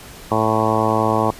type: harmonic tone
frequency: 110 Hz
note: A2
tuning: in tune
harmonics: 1 / 2 / 3 / 4 / 5 / 6 / 7 / 8 / 9 / 10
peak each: -24 / -24 / -24 / -24 / -24 / -24 / -24 / -24 / -24 / -24 dBFS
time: 0.31-1.31 s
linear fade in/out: 5 ms
effects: pink hiss -39 dBFS RMS until 1.39 s + resampled to 32000 Hz